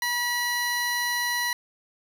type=tone cluster; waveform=square; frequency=967 / 1937 / 4036 Hz; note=B5 / B6 / B7; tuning=-37 / -34 / +37 cents; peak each=-32 / -27 / -32 dBFS; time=0.02-1.53 s; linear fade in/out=2 ms; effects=none